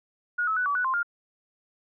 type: tone with pitch steps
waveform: sine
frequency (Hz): 1444 / 1297 / 1486 / 1145 / 1480 / 1051 / 1407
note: F#6 / E6 / F#6 / D6 / F#6 / C6 / F6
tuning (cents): -43 / -28 / +7 / -44 / 0 / +7 / +12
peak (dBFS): -23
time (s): 0.38-1.031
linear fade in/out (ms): 10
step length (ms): 93
effects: none